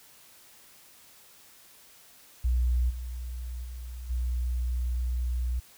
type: tone with level steps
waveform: sine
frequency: 61.2 Hz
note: B1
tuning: 15 cents flat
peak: -22 / -33 / -36 / -26 dBFS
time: 2.44-5.6 s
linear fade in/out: 10 ms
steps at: 2.89 / 3.63 / 4.09 s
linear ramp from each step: 20 ms
effects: white hiss -55 dBFS RMS until 5.77 s